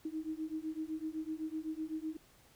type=beating tone pair; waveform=sine; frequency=311.1 / 319 Hz; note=D#4 / D#4; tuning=0 / +43 cents; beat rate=7.9 Hz; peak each=-40 / -40 dBFS; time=0.05-2.17 s; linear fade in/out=5 ms; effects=pink hiss -64 dBFS RMS until 2.55 s